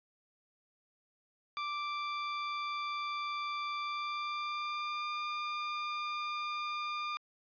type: tone with pitch glide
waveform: sawtooth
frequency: 1174.7 to 1202.2 Hz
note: D6 to D6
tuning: 0 to +40 cents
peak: -31 dBFS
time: 1.57-7.17 s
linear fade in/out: 0 ms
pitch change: +40 cents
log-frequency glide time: 3.8-5.19 s
effects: resampled to 11025 Hz + 12-bit